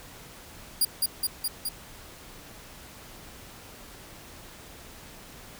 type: tone with echo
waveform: 10% pulse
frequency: 4809 Hz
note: D8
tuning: 40 cents sharp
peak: -13 dBFS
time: 0.81-0.85 s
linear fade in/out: 5 ms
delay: 210 ms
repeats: 4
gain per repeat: -2 dB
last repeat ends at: 1.69 s
effects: pink hiss -47 dBFS RMS until 5.59 s